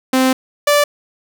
sawtooth tone pair in turn, 260 / 583.7 Hz, C4 / D5, -11 / -11 cents, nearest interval octave + major second, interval 1400 cents, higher second, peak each -7 / -6 dBFS, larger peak second, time 0.13-0.33 / 0.67-0.84 s, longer first, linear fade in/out 5 ms, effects none

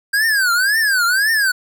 square tone with vibrato, 1585 Hz, G6, 19 cents sharp, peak -14 dBFS, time 0.13-1.52 s, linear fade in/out 10 ms, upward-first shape triangle, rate 1.9 Hz, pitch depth 260 cents each way, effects none

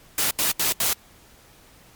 white noise bursts, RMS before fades -22 dBFS, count 4, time 0.18-0.931 s, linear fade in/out 2 ms, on 130 ms, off 77 ms, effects pink hiss -52 dBFS RMS until 1.95 s + MP3 96 kbps

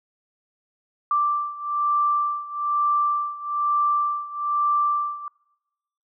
sine beating tone pair, 1174.7 / 1175.8 Hz, D6 / D6, 0 / +2 cents, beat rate 1.1 Hz, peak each -22 / -25 dBFS, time 1.11-5.28 s, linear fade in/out 2 ms, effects noise-tail reverb RT60 1.0 s tail -24 dB re dry

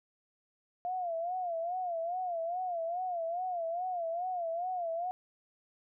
sine tone with vibrato, 698.5 Hz, F5, in tune, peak -32 dBFS, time 0.85-5.11 s, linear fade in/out 0 ms, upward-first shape sine, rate 2.4 Hz, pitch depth 110 cents each way, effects none

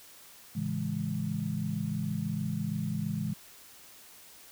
sine chord, A major seventh, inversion none, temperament equal, 110 / 138.59 / 164.81 / 207.7 Hz, A2 / C#3 / E3 / G#3, 0 / 0 / 0 / 0 cents, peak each -38 / -37 / -34 / -34 dBFS, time 0.55-3.34 s, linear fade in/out 10 ms, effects white hiss -53 dBFS RMS until 4.51 s

